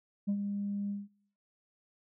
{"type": "tone with ADSR envelope", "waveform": "sine", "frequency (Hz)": 202, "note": "G#3", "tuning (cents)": -48, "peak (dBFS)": -24, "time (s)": [0.27, 1.08], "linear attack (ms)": 22, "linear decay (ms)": 67, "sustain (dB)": -8, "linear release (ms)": 180, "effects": ["noise-tail reverb RT60 0.7 s tail -22 dB re dry", "tanh soft clip ceiling -26 dBFS"]}